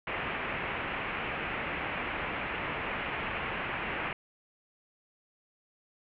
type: low-pass noise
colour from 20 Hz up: white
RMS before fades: -35 dBFS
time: 0.07-4.13 s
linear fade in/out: 2 ms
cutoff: 2700 Hz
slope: 48 dB/octave
effects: none